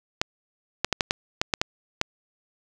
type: clicks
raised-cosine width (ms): 0.2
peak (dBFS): -4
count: 9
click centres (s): 0.215 / 0.846 / 0.927 / 1.008 / 1.109 / 1.415 / 1.538 / 1.615 / 2.014
effects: none